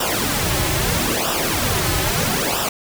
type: noise with flanger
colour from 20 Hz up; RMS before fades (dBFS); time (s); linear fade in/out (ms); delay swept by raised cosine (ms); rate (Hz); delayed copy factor
pink; -20; 0-2.69; 5; 0.46 to 4.36; 0.77; -0.75
effects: none